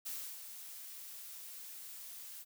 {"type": "noise with ADSR envelope", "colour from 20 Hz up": "blue", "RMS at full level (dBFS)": -41, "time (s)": [0.05, 2.45], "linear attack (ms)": 16, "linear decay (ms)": 310, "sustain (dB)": -8, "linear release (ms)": 39, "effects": []}